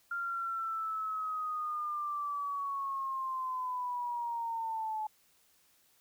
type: linear sweep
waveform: sine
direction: down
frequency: 1396 to 857 Hz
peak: -33 dBFS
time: 0.11-5.07 s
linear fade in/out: 5 ms
effects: white hiss -68 dBFS RMS until 6 s